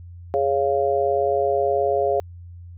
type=chord; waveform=sine; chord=Db major; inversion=second; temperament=just; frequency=415.8 / 554.4 / 693 Hz; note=Ab4 / Db5 / F5; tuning=+2 / 0 / -14 cents; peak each=-22 dBFS; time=0.34-2.2 s; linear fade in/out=0 ms; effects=added 87 Hz sine -37 dBFS peak until 2.77 s